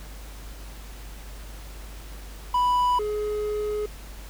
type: tone pair in turn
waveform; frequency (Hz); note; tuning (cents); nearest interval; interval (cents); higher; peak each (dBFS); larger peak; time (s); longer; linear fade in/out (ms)
triangle; 988 / 421.1; B5 / G#4; 0 / +24; octave + minor third; 1476; first; -17 / -23; first; 2.54-2.99 / 2.99-3.86; second; 5
effects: added 50 Hz sine -38 dBFS peak until 4.29 s + pink hiss -46 dBFS RMS until 4.29 s